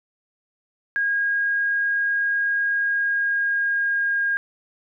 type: tone with pitch glide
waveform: sine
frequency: 1632 to 1621.7 Hz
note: G#6 to G#6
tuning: -31 to -42 cents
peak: -19 dBFS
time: 0.96-4.37 s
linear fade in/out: 0 ms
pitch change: -11 cents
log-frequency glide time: 2.72-4.25 s
effects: none